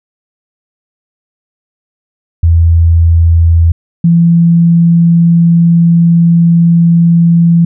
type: tone pair in turn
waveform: sine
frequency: 83.3 / 168.93 Hz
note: E2 / E3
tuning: +19 / +43 cents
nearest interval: octave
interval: 1224 cents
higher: second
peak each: -3 dBFS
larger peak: neither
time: 2.43-3.72 / 4.04-7.65 s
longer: second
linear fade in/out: 5 ms
effects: none